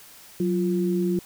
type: tone pair together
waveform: sine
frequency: 184.4 / 348.1 Hz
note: F#3 / F4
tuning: -6 / -6 cents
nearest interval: major seventh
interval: 1100 cents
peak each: -23 / -24 dBFS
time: 0.4-1.19 s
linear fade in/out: 2 ms
effects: white hiss -48 dBFS RMS until 1.25 s